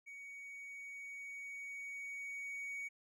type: tone with level ramp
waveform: triangle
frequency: 2244 Hz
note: C#7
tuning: 21 cents sharp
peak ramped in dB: -47 to -39 dBFS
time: 0.06-2.89 s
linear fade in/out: 20 ms
effects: none